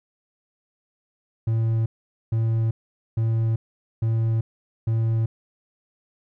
triangle tone bursts, 112.9 Hz, A2, 45 cents sharp, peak -17 dBFS, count 5, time 1.47-5.26 s, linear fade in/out 5 ms, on 390 ms, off 460 ms, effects none

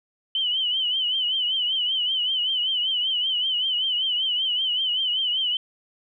sine tone with vibrato, 3028 Hz, F#7, 39 cents sharp, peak -21 dBFS, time 0.35-5.57 s, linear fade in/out 2 ms, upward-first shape triangle, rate 5.2 Hz, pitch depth 100 cents each way, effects none

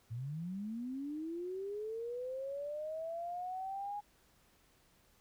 sine linear sweep, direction up, 108.5 to 830.6 Hz, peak -38 dBFS, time 0.1-4.01 s, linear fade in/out 20 ms, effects pink hiss -69 dBFS RMS until 5.2 s

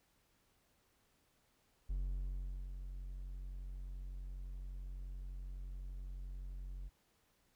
triangle tone with ADSR envelope, 45.85 Hz, F#1, 15 cents flat, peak -33 dBFS, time 1.89-6.9 s, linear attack 13 ms, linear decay 790 ms, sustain -8 dB, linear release 31 ms, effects pink hiss -75 dBFS RMS until 7.55 s

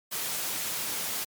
white noise, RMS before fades -32 dBFS, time 0.11-1.25 s, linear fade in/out 20 ms, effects high-pass 100 Hz 12 dB/octave + MP3 96 kbps

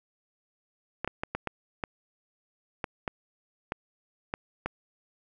clicks, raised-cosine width 0.5 ms, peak -15 dBFS, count 11, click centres 1.046 / 1.076 / 1.235 / 1.35 / 1.473 / 1.838 / 2.842 / 3.078 / 3.721 / 4.339 / 4.66 s, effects none

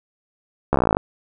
slowing click train, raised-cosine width 1 ms, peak -3 dBFS, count 15, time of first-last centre 0.73-0.969 s, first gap 14 ms, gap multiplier 1.03, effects none

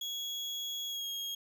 35% pulse tone with pitch glide, 3336 to 3269 Hz, G#7 to G#7, +7 to -28 cents, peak -34 dBFS, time 0.01-1.35 s, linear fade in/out 5 ms, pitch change -35 cents, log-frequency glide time 0.87-1.07 s, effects none

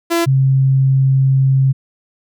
sawtooth / sine tone pair in turn, 337.7 / 134.02 Hz, E4 / C3, +42 / +42 cents, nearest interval octave + major third, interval 1600 cents, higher first, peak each -9 dBFS, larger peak neither, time 0.1-0.26 / 0.26-1.73 s, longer second, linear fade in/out 20 ms, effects none

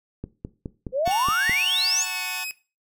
click train, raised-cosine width 3 ms, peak -18 dBFS, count 7, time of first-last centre 0.24-1.495 s, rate 4.78 Hz
sine exponential sweep, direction up, 493.9 to 7350 Hz, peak -20 dBFS, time 0.92-2.06 s, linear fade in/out 50 ms
10% pulse chord, F# minor, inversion none, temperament equal with one note detuned, 740 / 886.6 / 1108.7 Hz, F#5 / A5 / C#6, 0 / +13 / 0 cents, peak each -27 dBFS, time 1.05-2.45 s, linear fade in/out 20 ms
sawtooth tone with pitch glide, 2813 to 2535 Hz, F7 to D#7, +12 to +32 cents, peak -26 dBFS, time 1.11-2.51 s, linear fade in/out 0 ms, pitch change -180 cents, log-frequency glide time 1.64-2.22 s
effects noise-tail reverb RT60 0.3 s tail -17 dB re dry

